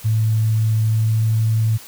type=tone with pitch glide; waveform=sine; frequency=110 to 111.09 Hz; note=A2 to A2; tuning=0 to +17 cents; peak=-14 dBFS; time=0.04-1.78 s; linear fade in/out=20 ms; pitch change=+17 cents; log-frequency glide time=0.87-1.24 s; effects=white hiss -40 dBFS RMS until 1.87 s